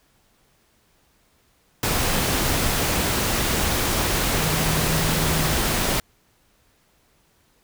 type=tone in noise; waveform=sine; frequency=157.6 Hz; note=D#3; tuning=23 cents sharp; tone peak=-25 dBFS; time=4.38-5.54 s; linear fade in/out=2 ms; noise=pink; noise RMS=-22 dBFS; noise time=1.83-6 s; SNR=-6 dB; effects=pink hiss -62 dBFS RMS until 7.63 s